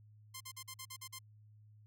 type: tone bursts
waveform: 5% pulse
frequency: 1048 Hz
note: C6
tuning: 2 cents sharp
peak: -33 dBFS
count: 8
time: 0.34-1.19 s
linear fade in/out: 10 ms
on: 66 ms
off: 46 ms
effects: added 106 Hz sine -58 dBFS peak until 1.86 s